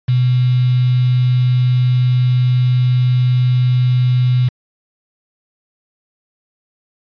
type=tone with quantisation; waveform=sine; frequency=125.3 Hz; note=B2; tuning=25 cents sharp; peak=-10 dBFS; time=0.08-4.49 s; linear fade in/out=10 ms; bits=5; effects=resampled to 11025 Hz